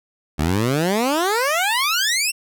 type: exponential sweep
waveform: 15% pulse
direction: up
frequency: 71.5 to 2794 Hz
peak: -11 dBFS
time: 0.38-2.32 s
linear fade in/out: 20 ms
effects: none